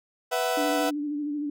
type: chord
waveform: 35% pulse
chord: B suspended fourth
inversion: none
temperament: equal with one note detuned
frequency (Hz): 493.9 / 659.3 / 747.7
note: B4 / E5 / F#5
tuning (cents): 0 / 0 / +18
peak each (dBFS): -27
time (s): 0.31-0.91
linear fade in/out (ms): 20
type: tone with vibrato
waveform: sine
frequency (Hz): 293.7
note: D4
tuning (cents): 0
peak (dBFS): -27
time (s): 0.57-1.5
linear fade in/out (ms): 5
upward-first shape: sine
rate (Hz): 13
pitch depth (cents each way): 39
effects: none